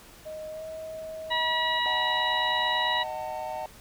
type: tone with pitch glide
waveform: sine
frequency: 622.3 to 635.7 Hz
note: D#5 to D#5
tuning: 0 to +37 cents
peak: -35 dBFS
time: 0.25-1.8 s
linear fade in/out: 20 ms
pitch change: +37 cents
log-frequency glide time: 0.51-0.65 s
type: harmonic tone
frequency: 965 Hz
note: B5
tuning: 40 cents flat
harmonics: 1 / 2 / 3 / 4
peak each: -28 / -29 / -33 / -30 dBFS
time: 1.3-3.04 s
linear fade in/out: 20 ms
type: chord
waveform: triangle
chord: D# diminished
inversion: none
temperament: just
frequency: 622.3 / 746.7 / 896 Hz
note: D#5 / F#5 / A5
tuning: 0 / +16 / +31 cents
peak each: -34 dBFS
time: 1.86-3.66 s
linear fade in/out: 0 ms
effects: pink hiss -51 dBFS RMS until 3.8 s